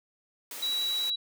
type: high-pass noise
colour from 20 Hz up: white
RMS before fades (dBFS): -40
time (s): 0.51-1.1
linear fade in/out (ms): 2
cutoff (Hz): 230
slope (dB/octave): 48
type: tone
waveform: sine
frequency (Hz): 3903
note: B7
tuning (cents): -21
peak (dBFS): -27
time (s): 0.62-1.16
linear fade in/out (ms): 10
effects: none